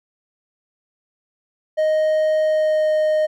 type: tone with pitch glide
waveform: triangle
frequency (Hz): 622.3 to 618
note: D#5 to D#5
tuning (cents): 0 to -12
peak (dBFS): -13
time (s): 1.77-3.27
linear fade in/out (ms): 20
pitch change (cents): -12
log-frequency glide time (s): 2.42-2.9
effects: none